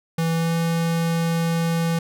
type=tone with pitch glide; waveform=square; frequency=164.6 to 166.42 Hz; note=E3 to E3; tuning=-2 to +17 cents; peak=-20 dBFS; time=0.18-1.99 s; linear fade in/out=5 ms; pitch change=+19 cents; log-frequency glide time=0.32-0.55 s; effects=none